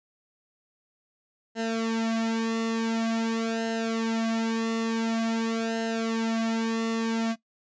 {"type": "tone with flanger", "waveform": "sawtooth", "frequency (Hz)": 226.3, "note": "A3", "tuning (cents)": 49, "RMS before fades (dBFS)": -27, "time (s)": [1.55, 7.36], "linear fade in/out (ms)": 50, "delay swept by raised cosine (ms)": [0.85, 3.15], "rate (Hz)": 0.47, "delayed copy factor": -0.85, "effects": ["noise-tail reverb RT60 0.1 s tail -18 dB re dry", "resampled to 16000 Hz"]}